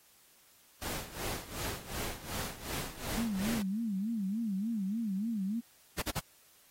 pink noise with tremolo, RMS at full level -37 dBFS, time 0.82-3.62 s, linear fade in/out 0 ms, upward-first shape sine, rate 2.7 Hz, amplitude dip 80%
sine tone with vibrato, 210 Hz, G#3, 19 cents sharp, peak -31 dBFS, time 3.16-5.61 s, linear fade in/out 20 ms, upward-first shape sine, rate 3.4 Hz, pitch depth 190 cents each way
pink noise bursts, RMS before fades -34 dBFS, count 3, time 5.98-6.196 s, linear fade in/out 5 ms, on 38 ms, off 51 ms
effects white hiss -63 dBFS RMS until 6.7 s + AAC 48 kbps

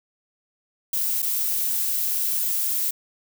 violet noise with dropouts, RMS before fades -24 dBFS, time 0.93-2.91 s, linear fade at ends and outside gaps 5 ms, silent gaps 1.221-1.226 s, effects none

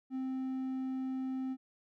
triangle tone, 261.6 Hz, C4, in tune, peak -32 dBFS, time 0.1-1.57 s, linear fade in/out 50 ms, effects none

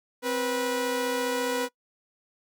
sawtooth tone pair together, 261.6 / 488.4 Hz, C4 / B4, 0 / -19 cents, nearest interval major seventh, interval 1081 cents, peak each -28 / -23 dBFS, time 0.22-1.69 s, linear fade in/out 50 ms, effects noise-tail reverb RT60 0.1 s tail -22 dB re dry

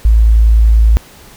sine tone, 55.2 Hz, A1, 6 cents sharp, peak -4 dBFS, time 0.05-0.97 s, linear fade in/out 0 ms, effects pink hiss -39 dBFS RMS until 1.36 s

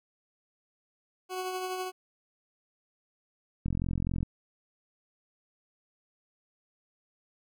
20% pulse tone with tremolo, 370 Hz, F#4, in tune, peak -26 dBFS, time 1.29-1.92 s, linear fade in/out 50 ms, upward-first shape triangle, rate 12 Hz, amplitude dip 40%
click train, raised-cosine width 5 ms, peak -19 dBFS, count 26, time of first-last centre 3.66-4.229 s, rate 43.9 Hz
effects none

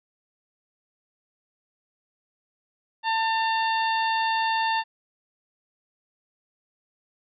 harmonic tone with a mistuned harmonic, 895 Hz, A5, 29 cents sharp, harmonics 1 / 2 / 3 / 4 / 5, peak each -23 / -29 / -33 / -35 / -37 dBFS, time 3.03-4.84 s, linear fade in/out 50 ms, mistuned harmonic 3, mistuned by +40 cents, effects none

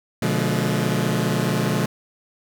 sawtooth chord, B diminished seventh, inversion none, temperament just, 123.47 / 148.16 / 177.8 / 213.4 Hz, B2 / D3 / F3 / Ab3, 0 / +16 / +31 / +47 cents, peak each -21 dBFS, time 0.22-1.86 s, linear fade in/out 5 ms, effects none

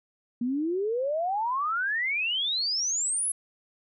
sine exponential sweep, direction up, 233.1 to 10950 Hz, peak -25 dBFS, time 0.41-3.32 s, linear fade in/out 5 ms, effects none

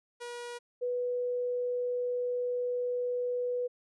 sawtooth / sine tone pair in turn, 480.9 / 492.1 Hz, B4 / B4, -46 / -6 cents, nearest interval unison, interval 40 cents, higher second, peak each -35 / -29 dBFS, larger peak second, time 0.2-0.59 / 0.81-3.68 s, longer second, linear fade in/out 20 ms, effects resampled to 24000 Hz

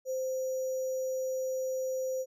sine tone with sample-and-hold, 520 Hz, C5, 11 cents flat, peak -30 dBFS, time 0.05-2.26 s, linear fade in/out 50 ms, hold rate 6300 Hz, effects resampled to 32000 Hz

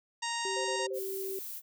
harmonic tone, 932.3 Hz, A#5, in tune, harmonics 1 / 2 / 3 / 4 / 5 / 6 / 7 / 8 / 9, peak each -36 / -39 / -41 / -42 / -43 / -44 / -44 / -45 / -46 dBFS, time 0.22-0.87 s, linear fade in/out 10 ms
sine tone, 386.2 Hz, G4, 26 cents flat, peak -35 dBFS, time 0.45-1.39 s, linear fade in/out 2 ms
sine tone bursts, 523.3 Hz, C5, in tune, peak -35 dBFS, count 4, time 0.56-0.994 s, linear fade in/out 10 ms, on 92 ms, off 22 ms
violet noise, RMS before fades -41 dBFS, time 0.93-1.62 s, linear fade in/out 50 ms
effects none

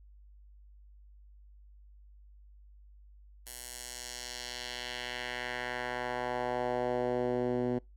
10% pulse tone with band-pass filter sweep, 123.47 Hz, B2, in tune, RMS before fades -35 dBFS, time 3.46-7.79 s, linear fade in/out 10 ms, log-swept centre 11000 to 280 Hz, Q 1.2, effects noise-tail reverb RT60 0.2 s tail -25 dB re dry + added 50 Hz sine -53 dBFS peak until 7.96 s

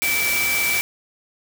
sine tone in noise, 2316 Hz, D7, 25 cents flat, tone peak -20 dBFS, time 0.02-0.81 s, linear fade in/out 0 ms, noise white, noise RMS -24 dBFS, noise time 0.02-0.81 s, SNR +1 dB, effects none

